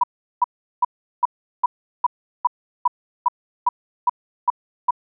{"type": "tone bursts", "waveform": "sine", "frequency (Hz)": 980, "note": "B5", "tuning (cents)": -14, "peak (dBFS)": -12, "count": 13, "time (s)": [0.01, 4.908], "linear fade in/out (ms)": 5, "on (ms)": 26, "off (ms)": 380, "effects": []}